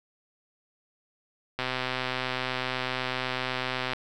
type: click train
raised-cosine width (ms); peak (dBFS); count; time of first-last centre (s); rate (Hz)
0.3; -13; 301; 1.59-3.934; 128
effects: none